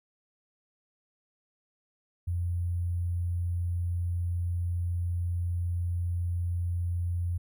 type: tone with sample-and-hold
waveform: sine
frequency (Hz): 87.31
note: F2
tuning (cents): 0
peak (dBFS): -27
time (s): 2.27-7.38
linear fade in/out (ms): 10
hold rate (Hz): 11025
effects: none